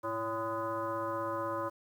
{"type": "tone with frequency modulation", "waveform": "sine", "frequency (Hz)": 790, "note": "G5", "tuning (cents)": 13, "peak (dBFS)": -32, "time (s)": [0.03, 1.7], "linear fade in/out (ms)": 20, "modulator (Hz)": 228, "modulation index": 2.2, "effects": ["10-bit"]}